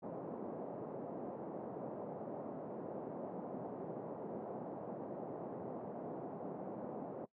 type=band-pass noise; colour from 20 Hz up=white; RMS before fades=-45 dBFS; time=0.02-7.26 s; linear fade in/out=20 ms; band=150 to 690 Hz; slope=24 dB/octave; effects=noise-tail reverb RT60 0.1 s tail -20 dB re dry